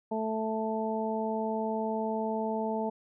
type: harmonic tone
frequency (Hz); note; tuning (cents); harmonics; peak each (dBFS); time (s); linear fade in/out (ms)
220; A3; 0; 1 / 2 / 3 / 4; -33 / -34 / -35 / -35; 0.11-2.9; 10
effects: none